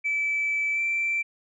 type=tone with pitch glide; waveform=sine; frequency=2311 to 2342 Hz; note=D7 to D7; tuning=-28 to -5 cents; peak=-22 dBFS; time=0.04-1.23 s; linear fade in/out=20 ms; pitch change=+23 cents; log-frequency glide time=0.73-0.8 s; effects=tanh soft clip ceiling -19 dBFS